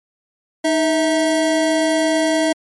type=tone pair together; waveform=square; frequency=311.1 / 648.2 Hz; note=D#4 / E5; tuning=0 / -29 cents; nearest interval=octave + minor second; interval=1271 cents; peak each=-18 dBFS; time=0.64-2.53 s; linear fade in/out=10 ms; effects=MP3 48 kbps